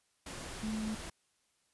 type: tone in noise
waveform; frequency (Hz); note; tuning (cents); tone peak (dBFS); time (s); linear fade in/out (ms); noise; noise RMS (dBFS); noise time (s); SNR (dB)
sine; 217.1; A3; -23; -34; 0.63-0.95; 5; pink; -44; 0.26-1.1; +7
effects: white hiss -75 dBFS RMS until 1.73 s + resampled to 24000 Hz